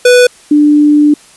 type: tone pair in turn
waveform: square / sine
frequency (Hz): 493.9 / 296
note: B4 / D4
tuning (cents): 0 / +14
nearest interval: major sixth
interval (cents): 886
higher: first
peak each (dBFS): -3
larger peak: neither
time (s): 0.05-0.27 / 0.51-1.14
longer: second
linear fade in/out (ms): 5
effects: white hiss -40 dBFS RMS until 1.36 s + resampled to 24000 Hz